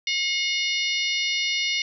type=harmonic tone with a mistuned harmonic; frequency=720 Hz; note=F#5; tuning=47 cents flat; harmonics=3 / 4 / 5 / 6 / 7 / 8; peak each=-26 / -28 / -30 / -32 / -33 / -34 dBFS; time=0.07-1.82 s; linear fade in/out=2 ms; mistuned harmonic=8; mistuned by=-24 cents; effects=none